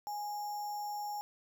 sine tone with sample-and-hold, 830.6 Hz, G#5, in tune, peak -36 dBFS, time 0.07-1.21 s, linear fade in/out 0 ms, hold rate 6300 Hz, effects none

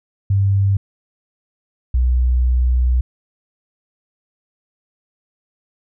sine tone pair in turn, 98.5 / 62.05 Hz, G2 / B1, +9 / +9 cents, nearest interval minor sixth, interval 800 cents, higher first, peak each -12 dBFS, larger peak neither, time 0.3-0.77 / 1.94-3.01 s, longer second, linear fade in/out 5 ms, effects none

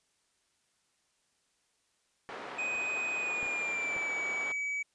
pink band-pass noise, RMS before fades -43 dBFS, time 2.29-4.52 s, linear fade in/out 0 ms, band 440 to 2000 Hz, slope 12 dB/octave
triangle tone with pitch glide, 2500 to 2279 Hz, D#7 to C#7, +8 to +47 cents, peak -30 dBFS, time 2.58-4.83 s, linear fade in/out 10 ms, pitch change -161 cents, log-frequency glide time 3.17-4.16 s
clicks, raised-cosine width 2 ms, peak -42 / -33 / -39 / -36 dBFS, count 4, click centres 2.755 / 3.429 / 3.462 / 3.965 s
effects white hiss -74 dBFS RMS until 4.94 s + resampled to 22050 Hz

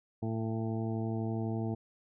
harmonic tone with a mistuned harmonic, 112 Hz, A2, 31 cents sharp, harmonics 1 / 2 / 3 / 4 / 6 / 7 / 8, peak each -34 / -36 / -39 / -43 / -45 / -48 / -53 dBFS, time 0.22-1.75 s, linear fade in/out 10 ms, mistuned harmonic 8, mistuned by -26 cents, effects none

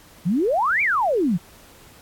sine exponential two-way sweep, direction up then down, 155.56 to 2418 to 155.56 Hz, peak -17 dBFS, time 0.25-1.38 s, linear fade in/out 20 ms, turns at 0.82 s, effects pink hiss -49 dBFS RMS until 2.01 s + AAC 64 kbps

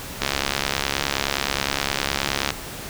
click train, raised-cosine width 0.2 ms, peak -3 dBFS, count 160, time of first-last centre 0.22-2.504 s, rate 69.6 Hz, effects pink hiss -34 dBFS RMS until 2.89 s

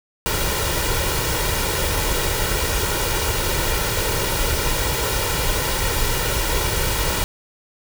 pink noise with comb filter, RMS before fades -21 dBFS, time 0.26-7.24 s, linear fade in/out 0 ms, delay 2.1 ms, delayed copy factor +0.6, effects none

